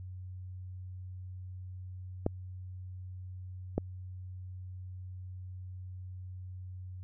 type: clicks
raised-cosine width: 2 ms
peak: -15 dBFS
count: 2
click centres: 2.264 / 3.78 s
effects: added 92 Hz sine -41 dBFS peak until 7.03 s